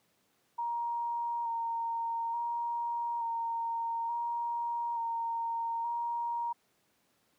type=tone with vibrato; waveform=sine; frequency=932.3 Hz; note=A#5; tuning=in tune; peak=-31 dBFS; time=0.58-6.53 s; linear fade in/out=10 ms; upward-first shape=square; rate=0.57 Hz; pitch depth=17 cents each way; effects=pink hiss -72 dBFS RMS until 7.38 s + high-pass 150 Hz 12 dB/octave